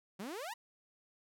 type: exponential sweep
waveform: sawtooth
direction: up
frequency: 177.5 to 1005 Hz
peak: -37 dBFS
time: 0.19-0.54 s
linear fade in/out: 10 ms
effects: none